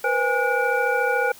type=tone cluster; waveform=sine; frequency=479.2 / 513 / 820 / 1449 / 2326 Hz; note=A#4 / C5 / G#5 / F#6 / D7; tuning=+48 / -34 / -22 / -37 / -17 cents; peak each=-25 / -25 / -25 / -23 / -31 dBFS; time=0.04-1.32 s; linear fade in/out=5 ms; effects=white hiss -46 dBFS RMS until 1.39 s